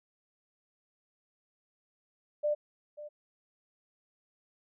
sine tone with echo, 595 Hz, D5, 22 cents sharp, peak -26 dBFS, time 2.43-2.55 s, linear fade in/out 20 ms, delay 540 ms, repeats 1, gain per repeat -15 dB, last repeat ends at 3.09 s, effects none

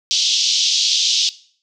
pink band-pass noise, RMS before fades -17 dBFS, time 0.11-1.29 s, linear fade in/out 0 ms, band 3100 to 6200 Hz, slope 48 dB/octave, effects noise-tail reverb RT60 0.5 s tail -18 dB re dry

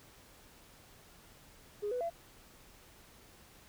sine tone with pitch steps, 413.7 / 495.9 / 677 Hz, G#4 / B4 / E5, -7 / +7 / +46 cents, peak -32 dBFS, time 1.82-2.102 s, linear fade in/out 20 ms, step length 94 ms, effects tanh soft clip ceiling -28 dBFS + pink hiss -59 dBFS RMS until 3.68 s

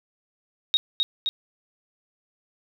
sine tone with echo, 3757 Hz, A#7, 13 cents sharp, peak -16 dBFS, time 0.74-0.77 s, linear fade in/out 0 ms, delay 260 ms, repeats 2, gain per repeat -3 dB, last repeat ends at 1.29 s, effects none

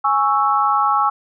sine chord, C# minor, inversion second, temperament equal, 830.6 / 1108.7 / 1318.5 Hz, G#5 / C#6 / E6, 0 / 0 / 0 cents, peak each -18 dBFS, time 0.04-1.1 s, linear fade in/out 10 ms, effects none

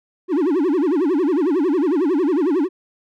triangle tone with vibrato, 324.5 Hz, E4, 27 cents flat, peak -13 dBFS, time 0.28-2.69 s, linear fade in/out 50 ms, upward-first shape sine, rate 11 Hz, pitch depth 290 cents each way, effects none

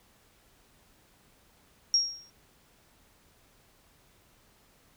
sine tone with exponential decay, 5588 Hz, F8, in tune, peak -18 dBFS, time 1.94-2.3 s, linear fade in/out 1 ms, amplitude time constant 78 ms, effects pink hiss -63 dBFS RMS until 4.96 s

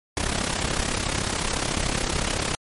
pink noise with amplitude modulation, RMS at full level -22 dBFS, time 0.17-2.55 s, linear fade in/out 0 ms, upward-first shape sine, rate 33.8 Hz, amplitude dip 75%, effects MP3 48 kbps

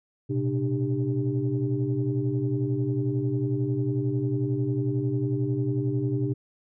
sine tone cluster, 118 / 129.1 / 300.1 / 396.3 Hz, A#2 / C3 / D4 / G4, +22 / -23 / +38 / +19 cents, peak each -30 / -26 / -29 / -31 dBFS, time 0.29-6.34 s, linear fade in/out 20 ms, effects tanh soft clip ceiling -14 dBFS

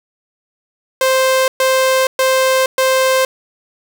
sawtooth tone bursts, 523.3 Hz, C5, in tune, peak -7 dBFS, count 4, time 1.01-3.25 s, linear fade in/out 2 ms, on 470 ms, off 120 ms, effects none

